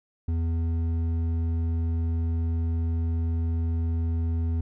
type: tone with hard clipping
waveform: sine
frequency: 82.7 Hz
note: E2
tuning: 6 cents sharp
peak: -25 dBFS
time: 0.28-4.61 s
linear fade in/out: 5 ms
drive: 7 dB
effects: none